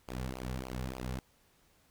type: tone with flanger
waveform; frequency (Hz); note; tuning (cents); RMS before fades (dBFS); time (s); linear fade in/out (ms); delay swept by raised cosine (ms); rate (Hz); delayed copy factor
sawtooth; 63.7; C2; -46; -39; 0.08-1.19; 0; 0.52 to 3.22; 3.4; -0.85
effects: pink hiss -68 dBFS RMS until 1.9 s